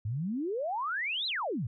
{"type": "exponential two-way sweep", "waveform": "sine", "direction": "up then down", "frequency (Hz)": [98, 4186, 98], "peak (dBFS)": -30, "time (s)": [0.05, 1.67], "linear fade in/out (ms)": 5, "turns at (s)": 1.27, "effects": []}